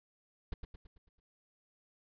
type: noise with echo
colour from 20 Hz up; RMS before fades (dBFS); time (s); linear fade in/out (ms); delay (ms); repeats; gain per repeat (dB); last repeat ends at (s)
brown; -35; 0.52-0.54; 5; 110; 6; -6; 1.2
effects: resampled to 11025 Hz